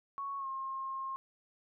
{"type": "tone with pitch glide", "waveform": "sine", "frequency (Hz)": [1108.7, 1069.1], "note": ["C#6", "C6"], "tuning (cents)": [0, 37], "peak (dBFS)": -36, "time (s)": [0.18, 1.16], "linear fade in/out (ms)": 0, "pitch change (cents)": -63, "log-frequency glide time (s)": [0.38, 0.47], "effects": []}